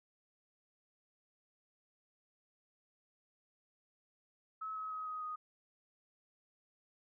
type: tone with pitch steps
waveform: sine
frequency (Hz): 1291 / 1279.1 / 1267.4 / 1255.7 / 1244.1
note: E6 / D#6 / D#6 / D#6 / D#6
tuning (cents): -37 / +47 / +32 / +15 / -1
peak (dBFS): -39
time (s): 4.61-5.36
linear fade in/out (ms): 10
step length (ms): 150
effects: none

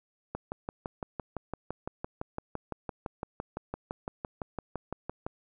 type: click train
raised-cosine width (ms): 1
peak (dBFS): -20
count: 30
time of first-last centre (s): 0.35-5.265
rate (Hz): 5.9
effects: none

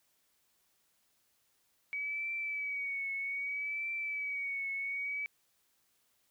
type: tone with vibrato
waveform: sine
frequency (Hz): 2268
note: C#7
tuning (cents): +39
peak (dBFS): -34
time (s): 1.93-5.26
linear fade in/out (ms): 0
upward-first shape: triangle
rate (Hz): 0.63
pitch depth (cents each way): 58
effects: white hiss -74 dBFS RMS until 6.3 s

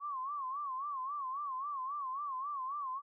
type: tone with vibrato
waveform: sine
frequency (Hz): 1100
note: C#6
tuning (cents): -14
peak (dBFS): -36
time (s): 0-3.02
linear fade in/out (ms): 50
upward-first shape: sine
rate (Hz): 3.7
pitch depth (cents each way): 130
effects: none

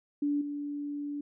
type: tone with level steps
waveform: sine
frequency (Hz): 289.6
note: D4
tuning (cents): -24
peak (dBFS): -26 / -33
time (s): 0.22-1.21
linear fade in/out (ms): 5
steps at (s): 0.41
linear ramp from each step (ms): 5
effects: none

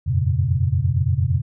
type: tone cluster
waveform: sine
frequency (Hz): 86.2 / 94.8 / 118.8 / 136.5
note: F2 / F#2 / A#2 / C#3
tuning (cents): -22 / +43 / +33 / -26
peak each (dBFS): -22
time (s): 0.06-1.42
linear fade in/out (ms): 20
effects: none

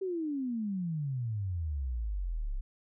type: exponential sweep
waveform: sine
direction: down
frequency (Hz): 392 to 31.53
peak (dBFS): -31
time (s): 0.01-2.61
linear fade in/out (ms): 10
effects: none

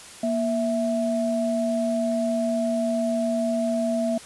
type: tone pair together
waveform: sine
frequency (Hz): 235.8 / 659.3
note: A#3 / E5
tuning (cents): +20 / 0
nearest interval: octave + tritone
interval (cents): 1780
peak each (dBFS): -24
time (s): 0.23-4.18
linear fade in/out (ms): 5
effects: white hiss -43 dBFS RMS until 4.25 s + resampled to 24000 Hz

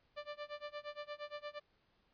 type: tone with tremolo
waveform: sawtooth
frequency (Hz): 590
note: D5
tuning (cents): +8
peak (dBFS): -37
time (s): 0.16-1.6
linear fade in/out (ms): 20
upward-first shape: sine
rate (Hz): 8.6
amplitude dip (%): 95
effects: pink hiss -75 dBFS RMS until 2.13 s + resampled to 11025 Hz

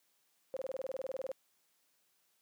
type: tone bursts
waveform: sine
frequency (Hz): 528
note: C5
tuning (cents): +16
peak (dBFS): -35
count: 16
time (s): 0.54-1.316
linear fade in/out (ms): 0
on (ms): 26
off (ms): 24
effects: white hiss -75 dBFS RMS until 2.41 s + high-pass 150 Hz 12 dB/octave

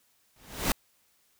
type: noise with exponential growth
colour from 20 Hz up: pink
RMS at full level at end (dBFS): -23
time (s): 0.36-0.72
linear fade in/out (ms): 2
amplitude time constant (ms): 78
effects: white hiss -68 dBFS RMS until 1.39 s

